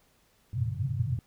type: band-pass noise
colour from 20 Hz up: pink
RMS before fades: -30 dBFS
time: 0.53-1.19 s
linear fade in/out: 2 ms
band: 100 to 130 Hz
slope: 48 dB/octave
effects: pink hiss -66 dBFS RMS until 1.26 s